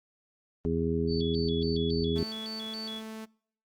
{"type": "harmonic tone", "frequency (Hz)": 82.41, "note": "E2", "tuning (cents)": 0, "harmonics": [1, 2, 3, 4, 5], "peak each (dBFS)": [-34, -32, -32, -37, -30], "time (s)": [0.65, 2.23], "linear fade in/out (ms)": 0}
{"type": "tone with vibrato", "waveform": "sine", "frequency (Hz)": 3912, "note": "B7", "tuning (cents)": -17, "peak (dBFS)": -37, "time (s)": [1.07, 3.02], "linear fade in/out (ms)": 50, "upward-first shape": "square", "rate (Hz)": 3.6, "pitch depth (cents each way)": 250}
{"type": "tone", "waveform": "sawtooth", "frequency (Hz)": 220, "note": "A3", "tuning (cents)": 0, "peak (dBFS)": -35, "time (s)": [2.15, 3.26], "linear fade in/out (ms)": 20}
{"effects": ["noise-tail reverb RT60 0.6 s tail -26 dB re dry", "Opus 24 kbps"]}